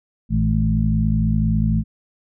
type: harmonic tone with a mistuned harmonic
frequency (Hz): 54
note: A1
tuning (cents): -32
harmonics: 1 / 2 / 3 / 4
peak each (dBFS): -21 / -21 / -21 / -21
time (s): 0.29-1.84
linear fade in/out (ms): 50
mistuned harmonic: 2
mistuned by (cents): +59
effects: none